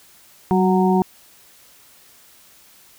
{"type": "harmonic tone with a mistuned harmonic", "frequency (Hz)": 185, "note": "F#3", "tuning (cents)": 0, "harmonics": [1, 2, 4, 5], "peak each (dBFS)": [-16, -19, -22, -23], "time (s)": [0.51, 1.02], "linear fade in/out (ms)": 0, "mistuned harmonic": 1, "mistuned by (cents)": 36, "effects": ["white hiss -50 dBFS RMS until 2.98 s"]}